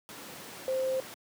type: tone in noise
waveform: sine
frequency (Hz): 523.3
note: C5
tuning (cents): 0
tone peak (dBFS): -27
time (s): 0.68-1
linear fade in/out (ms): 0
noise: pink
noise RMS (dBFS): -44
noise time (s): 0.09-1.14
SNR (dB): +14
effects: high-pass 200 Hz 12 dB/octave